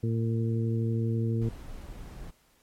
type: harmonic tone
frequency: 114 Hz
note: A#2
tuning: 38 cents flat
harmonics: 1 / 2 / 3 / 4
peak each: -26 / -32 / -36 / -38 dBFS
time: 0.03-1.49 s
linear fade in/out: 5 ms
type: noise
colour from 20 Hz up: brown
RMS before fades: -41 dBFS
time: 1.41-2.31 s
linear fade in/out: 10 ms
effects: pink hiss -65 dBFS RMS until 2.62 s + MP3 64 kbps